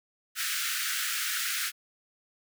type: high-pass noise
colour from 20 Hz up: pink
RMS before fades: -31 dBFS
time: 0.35-1.72 s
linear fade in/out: 50 ms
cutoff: 1300 Hz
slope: 96 dB/octave
effects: none